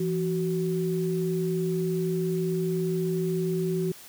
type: tone pair together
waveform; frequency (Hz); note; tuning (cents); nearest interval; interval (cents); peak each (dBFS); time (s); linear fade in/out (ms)
sine; 168.7 / 374.5; E3 / F#4; +40 / +21; octave + major second; 1381; -27; 0-3.92; 5
effects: white hiss -47 dBFS RMS until 4.08 s